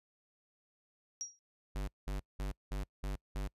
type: tone with exponential decay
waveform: sine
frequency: 5690 Hz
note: F8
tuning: 31 cents sharp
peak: -34 dBFS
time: 1.21-1.39 s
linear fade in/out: 0 ms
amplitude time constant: 38 ms
type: tone bursts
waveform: square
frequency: 49 Hz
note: G1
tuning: in tune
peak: -36 dBFS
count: 6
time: 1.75-3.48 s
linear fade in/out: 10 ms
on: 130 ms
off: 190 ms
effects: noise-tail reverb RT60 0.1 s tail -26 dB re dry + resampled to 32000 Hz